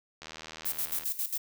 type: click train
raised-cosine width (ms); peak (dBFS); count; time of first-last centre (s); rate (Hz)
0.2; -25; 66; 0.22-1.035; 79.8
type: noise with tremolo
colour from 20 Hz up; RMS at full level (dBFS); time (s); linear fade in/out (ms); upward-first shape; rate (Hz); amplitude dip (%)
violet; -31; 0.65-1.38; 10; square; 7.4; 75
effects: none